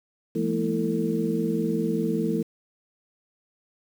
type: tone cluster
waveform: sine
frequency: 169.4 / 214.3 / 234.3 / 328.9 / 450.2 Hz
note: E3 / A3 / A#3 / E4 / A4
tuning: +48 / -45 / +9 / -4 / +40 cents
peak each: -29 dBFS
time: 0.35-2.43 s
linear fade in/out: 10 ms
effects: 8-bit